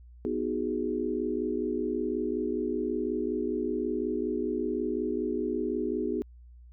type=chord; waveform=sine; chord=G# minor seventh; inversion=first; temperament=equal; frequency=246.9 / 311.1 / 370 / 415.3 Hz; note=B3 / D#4 / F#4 / G#4; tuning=0 / 0 / 0 / 0 cents; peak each=-33 dBFS; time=0.25-6.22 s; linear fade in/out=0 ms; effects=added 60 Hz sine -48 dBFS peak until 6.72 s